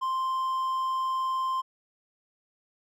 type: tone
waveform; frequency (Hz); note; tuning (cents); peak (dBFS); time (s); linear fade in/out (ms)
triangle; 1046.5; C6; 0; -24; 0.01-1.62; 20
effects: none